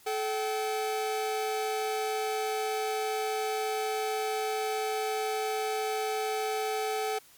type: tone pair together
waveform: 45% pulse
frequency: 432.1 / 769 Hz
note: A4 / G5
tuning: -31 / -33 cents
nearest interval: minor seventh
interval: 998 cents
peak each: -31 / -32 dBFS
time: 0.06-7.19 s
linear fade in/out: 10 ms
effects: white hiss -57 dBFS RMS until 7.37 s + MP3 96 kbps